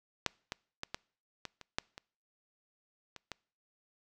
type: clicks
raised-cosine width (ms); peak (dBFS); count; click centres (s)
0.2; -11 / -19 / -20 / -18 / -22 / -30 / -14 / -27 / -28 / -22; 10; 0.263 / 0.521 / 0.834 / 0.945 / 1.453 / 1.613 / 1.785 / 1.979 / 3.163 / 3.317
effects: noise-tail reverb RT60 0.5 s tail -26 dB re dry